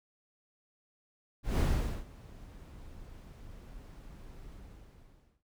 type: noise with ADSR envelope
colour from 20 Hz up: brown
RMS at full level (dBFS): -26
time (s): 1.43-5.43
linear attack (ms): 160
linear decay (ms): 450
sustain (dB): -23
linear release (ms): 930
effects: none